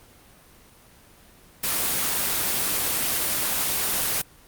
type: noise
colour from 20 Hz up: white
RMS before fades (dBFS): -24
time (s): 1.63-4.22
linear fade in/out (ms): 10
effects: pink hiss -52 dBFS RMS until 4.47 s + Opus 24 kbps